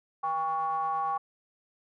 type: ring-modulated tone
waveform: triangle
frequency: 159.1 Hz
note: D#3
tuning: 39 cents sharp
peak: -22 dBFS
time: 0.23-1.18 s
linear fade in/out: 10 ms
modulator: 959 Hz
effects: none